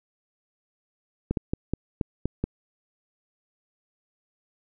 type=clicks; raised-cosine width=3 ms; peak=-12 dBFS; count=7; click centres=1.31 / 1.372 / 1.535 / 1.736 / 2.012 / 2.256 / 2.44 s; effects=none